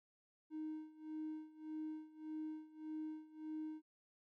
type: tone with tremolo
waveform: triangle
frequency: 311.1 Hz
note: D#4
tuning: in tune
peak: -38 dBFS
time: 0.5-3.82 s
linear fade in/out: 50 ms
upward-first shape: sine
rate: 1.7 Hz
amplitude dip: 90%
effects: tanh soft clip ceiling -38 dBFS